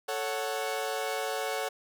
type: chord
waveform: sawtooth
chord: F# minor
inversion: first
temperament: equal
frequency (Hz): 440 / 554.4 / 740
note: A4 / C#5 / F#5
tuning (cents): 0 / 0 / 0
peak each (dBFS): -31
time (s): 0.08-1.69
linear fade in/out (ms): 10
effects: none